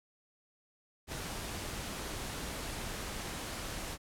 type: noise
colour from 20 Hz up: pink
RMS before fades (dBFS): -40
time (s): 1.07-3.98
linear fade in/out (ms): 50
effects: low-pass 12000 Hz 12 dB/octave